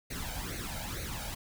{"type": "noise with flanger", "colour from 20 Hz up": "pink", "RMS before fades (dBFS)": -38, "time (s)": [0.1, 1.35], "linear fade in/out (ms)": 10, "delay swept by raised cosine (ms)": [0.47, 1.34], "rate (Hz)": 2.2, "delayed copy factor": 0.7, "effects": []}